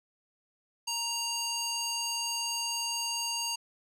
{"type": "tone with band-pass filter", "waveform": "square", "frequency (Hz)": 932.3, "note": "A#5", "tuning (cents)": 0, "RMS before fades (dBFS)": -33, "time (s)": [0.87, 3.56], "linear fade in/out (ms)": 10, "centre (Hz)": 5800, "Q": 1.4, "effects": []}